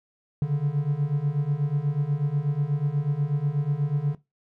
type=beating tone pair; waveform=triangle; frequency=140.1 / 148.3 Hz; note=C#3 / D3; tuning=+19 / +17 cents; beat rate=8.2 Hz; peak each=-24 / -22 dBFS; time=0.42-4.15 s; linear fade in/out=2 ms; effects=noise-tail reverb RT60 0.2 s tail -17 dB re dry